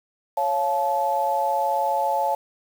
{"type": "chord", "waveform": "sine", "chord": "Db augmented", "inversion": "none", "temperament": "just", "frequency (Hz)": [554.4, 693, 866.2], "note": ["Db5", "F5", "A5"], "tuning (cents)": [0, -14, -27], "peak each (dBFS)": [-26, -26, -22], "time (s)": [0.37, 2.35], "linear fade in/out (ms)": 5, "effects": ["7-bit"]}